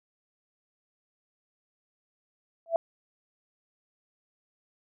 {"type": "tone with exponential growth", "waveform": "sine", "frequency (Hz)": 666, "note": "E5", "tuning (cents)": 18, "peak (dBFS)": -16, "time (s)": [2.66, 2.76], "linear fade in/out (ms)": 1, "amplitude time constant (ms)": 20, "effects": []}